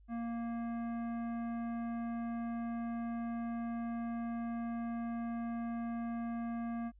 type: tone with hard clipping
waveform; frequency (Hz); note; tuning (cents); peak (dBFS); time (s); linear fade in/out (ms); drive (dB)
sine; 233.1; A#3; 0; -38; 0.08-6.92; 50; 13
effects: added 50 Hz sine -58 dBFS peak until 6.99 s + resampled to 8000 Hz